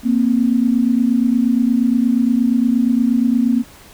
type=tone pair together; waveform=sine; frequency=233.1 / 261.6 Hz; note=A#3 / C4; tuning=0 / 0 cents; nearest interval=major second; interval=200 cents; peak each=-14 / -16 dBFS; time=0.03-3.64 s; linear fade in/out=50 ms; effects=pink hiss -43 dBFS RMS until 3.93 s